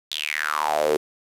sawtooth tone with high-pass filter sweep, 76 Hz, D#2, 40 cents flat, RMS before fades -24 dBFS, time 0.11-0.97 s, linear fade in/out 5 ms, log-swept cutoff 3700 to 390 Hz, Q 7, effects resampled to 32000 Hz + 7-bit

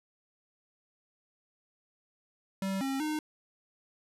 square tone with pitch steps, 193.2 / 269.7 / 306.4 Hz, G3 / C#4 / D#4, -25 / -47 / -27 cents, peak -31 dBFS, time 2.62-3.19 s, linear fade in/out 2 ms, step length 190 ms, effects resampled to 32000 Hz

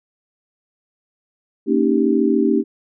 sine chord, Eb dominant seventh, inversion second, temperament equal with one note detuned, 230.4 / 277.2 / 311.1 / 392 Hz, Bb3 / Db4 / Eb4 / G4, -20 / 0 / 0 / 0 cents, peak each -19 dBFS, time 1.66-2.64 s, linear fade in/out 50 ms, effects none

